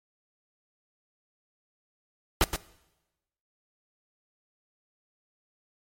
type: noise with echo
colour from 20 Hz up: pink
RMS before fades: -21 dBFS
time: 2.41-2.44 s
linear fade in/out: 0 ms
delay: 120 ms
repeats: 1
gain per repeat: -8 dB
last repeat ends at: 2.56 s
effects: noise-tail reverb RT60 1.0 s tail -20 dB re dry + MP3 64 kbps